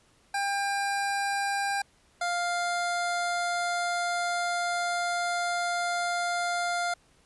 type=tone pair in turn; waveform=25% pulse; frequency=799 / 700.2 Hz; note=G5 / F5; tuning=+33 / +4 cents; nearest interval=major second; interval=229 cents; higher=first; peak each=-23 dBFS; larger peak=neither; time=0.34-1.82 / 2.21-6.94 s; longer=second; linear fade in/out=5 ms; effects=pink hiss -63 dBFS RMS until 7.25 s + resampled to 24000 Hz

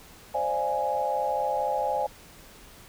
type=chord; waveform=sine; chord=D half-diminished seventh; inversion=third; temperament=equal with one note detuned; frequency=523.3 / 587.3 / 680.5 / 830.6 Hz; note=C5 / D5 / F5 / Ab5; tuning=0 / 0 / -45 / 0 cents; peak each=-31 / -31 / -33 / -27 dBFS; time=0.34-2.07 s; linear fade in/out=10 ms; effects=pink hiss -50 dBFS RMS until 2.88 s

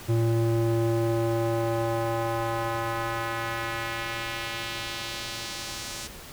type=tone with band-pass filter sweep; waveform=square; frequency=114.7 Hz; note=A#2; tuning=28 cents flat; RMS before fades=-28 dBFS; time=0.08-6.08 s; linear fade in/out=20 ms; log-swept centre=230 to 6700 Hz; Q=1.1; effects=pink hiss -43 dBFS RMS until 6.32 s

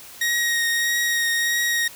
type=tone with vibrato; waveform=sawtooth; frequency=1878 Hz; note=A#6; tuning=12 cents sharp; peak=-16 dBFS; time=0.21-1.88 s; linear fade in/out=5 ms; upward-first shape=triangle; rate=1.6 Hz; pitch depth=18 cents each way; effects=white hiss -42 dBFS RMS until 1.95 s

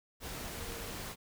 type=tone in noise; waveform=sine; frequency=466.2 Hz; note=A#4; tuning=in tune; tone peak=-49 dBFS; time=0.57-0.94 s; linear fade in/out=50 ms; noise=pink; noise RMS=-42 dBFS; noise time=0.2-1.16 s; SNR=-10 dB; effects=none

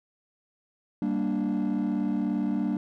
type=chord; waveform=triangle; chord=G minor; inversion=none; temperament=equal; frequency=196 / 233.1 / 293.7 Hz; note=G3 / Bb3 / D4; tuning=0 / 0 / 0 cents; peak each=-26 dBFS; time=1.02-2.77 s; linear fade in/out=2 ms; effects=tanh soft clip ceiling -19 dBFS

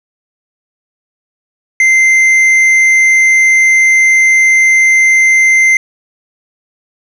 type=tone with tanh clipping; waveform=triangle; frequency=2081 Hz; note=C7; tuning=10 cents flat; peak=-6 dBFS; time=1.8-5.77 s; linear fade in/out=2 ms; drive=10 dB; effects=none

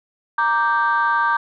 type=chord; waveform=sine; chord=G minor; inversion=first; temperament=equal; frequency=932.3 / 1174.7 / 1568 Hz; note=Bb5 / D6 / G6; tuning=0 / 0 / 0 cents; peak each=-19 dBFS; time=0.38-1.37 s; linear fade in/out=5 ms; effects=tanh soft clip ceiling -9 dBFS

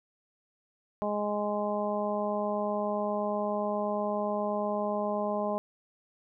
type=harmonic tone; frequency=207.7 Hz; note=G#3; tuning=in tune; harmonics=1 / 2 / 3 / 4 / 5; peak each=-34 / -36 / -31 / -36 / -37 dBFS; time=1.02-5.58 s; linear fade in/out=0 ms; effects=none

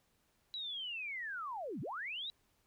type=linear two-way sweep; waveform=sine; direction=down then up; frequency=3951 to 112.1 to 3951 Hz; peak=-39 dBFS; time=0.54-2.3 s; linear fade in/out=0 ms; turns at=1.81 s; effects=pink hiss -75 dBFS RMS until 2.66 s

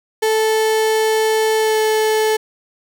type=tone with pitch glide; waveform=35% pulse; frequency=438.3 to 434.8 Hz; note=A4 to A4; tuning=-7 to -21 cents; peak=-12 dBFS; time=0.22-2.37 s; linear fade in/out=10 ms; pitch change=-14 cents; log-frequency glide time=1.59-1.78 s; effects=none

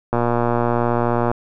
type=click train; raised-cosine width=1 ms; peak=-5 dBFS; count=142; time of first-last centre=0.13-1.315 s; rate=119 Hz; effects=none

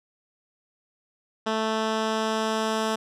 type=tone with low-pass filter sweep; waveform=10% pulse; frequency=220 Hz; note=A3; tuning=in tune; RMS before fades=-26 dBFS; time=1.46-2.96 s; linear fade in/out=10 ms; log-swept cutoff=4800 to 9000 Hz; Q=0.77; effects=none

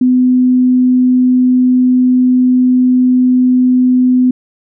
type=tone; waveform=sine; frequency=252.4 Hz; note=B3; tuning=38 cents sharp; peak=-6 dBFS; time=0.01-4.31 s; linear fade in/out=5 ms; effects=none

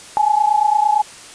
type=tone pair together; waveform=sine; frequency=830.6 / 859.4 Hz; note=G#5 / A5; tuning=0 / -41 cents; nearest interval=minor second; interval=59 cents; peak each=-15 dBFS; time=0.17-1.02 s; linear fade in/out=0 ms; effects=white hiss -38 dBFS RMS until 1.34 s + resampled to 22050 Hz

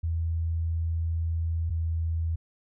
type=tone pair in turn; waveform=sine; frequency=82.41 / 81.99 Hz; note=E2 / E2; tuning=0 / -9 cents; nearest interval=unison; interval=9 cents; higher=first; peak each=-25 dBFS; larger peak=neither; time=0.03-1.7 / 1.7-2.36 s; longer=first; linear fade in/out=10 ms; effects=none

